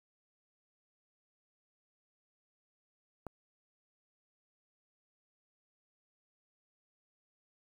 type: click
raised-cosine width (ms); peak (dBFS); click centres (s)
1; -27; 3.267
effects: 9-bit